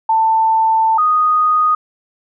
sine tone pair in turn, 890 / 1241.3 Hz, A5 / D#6, +20 / -4 cents, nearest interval tritone, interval 576 cents, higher second, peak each -10 dBFS, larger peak neither, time 0.09-0.98 / 0.98-1.75 s, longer first, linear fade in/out 5 ms, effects none

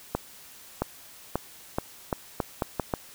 accelerating click train, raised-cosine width 1 ms, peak -11 dBFS, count 9, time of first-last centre 0.15-2.938 s, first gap 670 ms, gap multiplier 0.8, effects white hiss -49 dBFS RMS until 3.14 s

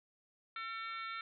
harmonic tone with a mistuned harmonic, 450.4 Hz, A4, 40 cents sharp, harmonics 3 / 4 / 5 / 6 / 7 / 8 / 9, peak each -42 / -51 / -46 / -58 / -60 / -52 / -55 dBFS, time 0.56-1.21 s, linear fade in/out 2 ms, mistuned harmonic 6, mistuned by +16 cents, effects none

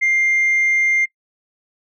sine tone, 2100 Hz, C7, 6 cents sharp, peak -12 dBFS, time 0.01-1.06 s, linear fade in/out 20 ms, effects noise-tail reverb RT60 0.1 s tail -23 dB re dry + tanh soft clip ceiling -11 dBFS

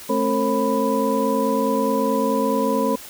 sine tone cluster, 217.5 / 266.8 / 453.1 / 538 / 992 Hz, A3 / C4 / A#4 / C5 / B5, -20 / +34 / -49 / +48 / +7 cents, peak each -24 dBFS, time 0.09-2.96 s, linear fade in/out 10 ms, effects white hiss -39 dBFS RMS until 3.09 s

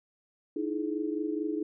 sine tone cluster, 305.6 / 330.1 / 423 Hz, D#4 / E4 / G#4, -31 / +2 / +32 cents, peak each -32 / -34 / -35 dBFS, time 0.56-1.63 s, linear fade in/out 5 ms, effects none

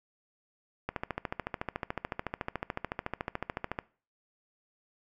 click train, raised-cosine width 0.5 ms, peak -17 dBFS, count 41, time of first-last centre 0.89-3.789 s, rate 13.8 Hz, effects noise-tail reverb RT60 0.4 s tail -21 dB re dry

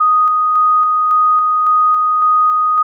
sine tone with tremolo, 1244.5 Hz, D#6, in tune, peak -8 dBFS, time 0-2.83 s, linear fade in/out 10 ms, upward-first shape square, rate 1.8 Hz, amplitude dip 25%, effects none

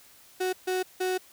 35% pulse tone bursts at uneven times, 370 Hz, F#4, in tune, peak -24 dBFS, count 3, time 0.4-0.53 / 0.67-0.83 / 1-1.18 s, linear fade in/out 10 ms, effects white hiss -55 dBFS RMS until 1.32 s

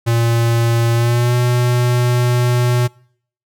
square tone with pitch glide, 116.54 to 122.55 Hz, A#2 to B2, 0 to -13 cents, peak -13 dBFS, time 0.06-2.88 s, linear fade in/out 20 ms, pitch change +87 cents, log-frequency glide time 0.94-1.35 s, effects noise-tail reverb RT60 0.6 s tail -25 dB re dry

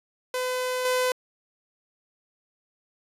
sawtooth tone with level steps, 506 Hz, B4, 42 cents sharp, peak -22 / -18 dBFS, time 0.34-1.12 s, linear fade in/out 2 ms, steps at 0.85 s, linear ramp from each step 2 ms, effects resampled to 32000 Hz

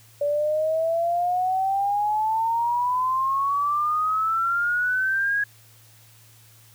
sine exponential sweep, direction up, 574 to 1663 Hz, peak -20 dBFS, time 0.21-5.44 s, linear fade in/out 5 ms, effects added 112 Hz sine -53 dBFS peak until 6.74 s + white hiss -54 dBFS RMS until 6.74 s

